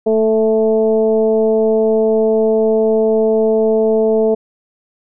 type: tone with frequency modulation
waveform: sine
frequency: 440 Hz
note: A4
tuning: in tune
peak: -10 dBFS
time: 0.06-4.35 s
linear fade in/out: 10 ms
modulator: 219 Hz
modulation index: 0.86
effects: none